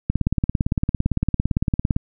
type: click train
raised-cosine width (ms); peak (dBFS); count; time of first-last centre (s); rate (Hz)
5; -6; 34; 0.1-1.964; 17.7
effects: none